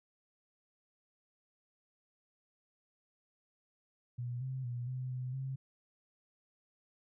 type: tone with pitch steps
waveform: sine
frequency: 121.8 / 131 / 121.3 / 128.2 / 126.9 / 133.2 Hz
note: B2 / C3 / B2 / C3 / B2 / C3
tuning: -24 / +2 / -31 / -35 / +47 / +31 cents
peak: -36 dBFS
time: 4.18-5.56 s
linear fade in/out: 10 ms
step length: 230 ms
effects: none